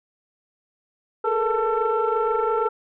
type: tone cluster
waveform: sine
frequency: 423.9 / 446.4 / 472.4 / 884 / 1344 Hz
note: G#4 / A4 / A#4 / A5 / E6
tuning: +35 / +25 / +23 / +8 / +33 cents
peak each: -25 dBFS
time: 1.24-2.69 s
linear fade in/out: 10 ms
effects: tanh soft clip ceiling -12 dBFS